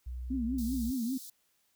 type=tone with pitch glide; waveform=sine; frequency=61.9 to 61.4 Hz; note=B1 to B1; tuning=+5 to -9 cents; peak=-36 dBFS; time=0.06-0.91 s; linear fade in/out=10 ms; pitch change=-14 cents; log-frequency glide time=0.54-0.66 s
type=tone with vibrato; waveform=sine; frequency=245.3 Hz; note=B3; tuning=12 cents flat; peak=-30 dBFS; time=0.3-1.18 s; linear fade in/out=10 ms; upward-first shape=triangle; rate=5.1 Hz; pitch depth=190 cents each way
type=high-pass noise; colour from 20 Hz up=white; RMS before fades=-47 dBFS; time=0.58-1.3 s; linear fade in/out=5 ms; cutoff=3800 Hz; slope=48 dB/octave
effects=white hiss -73 dBFS RMS until 1.75 s